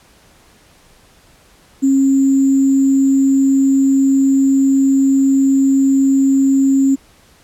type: tone with sample-and-hold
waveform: sine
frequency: 270.8 Hz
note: C#4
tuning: 40 cents flat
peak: -9 dBFS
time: 1.82-6.96 s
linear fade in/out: 20 ms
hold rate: 7350 Hz
effects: pink hiss -49 dBFS RMS until 7.43 s + low-pass 12000 Hz 12 dB/octave